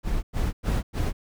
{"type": "noise bursts", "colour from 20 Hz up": "brown", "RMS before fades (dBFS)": -24, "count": 4, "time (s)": [0.03, 1.13], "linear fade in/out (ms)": 50, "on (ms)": 200, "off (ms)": 100, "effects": []}